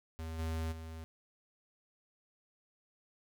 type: tone with level steps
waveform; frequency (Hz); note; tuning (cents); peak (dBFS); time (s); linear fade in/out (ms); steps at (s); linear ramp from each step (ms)
square; 80.8; E2; -34; -40 / -35 / -44; 0.19-1.04; 0; 0.38 / 0.71; 20
effects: none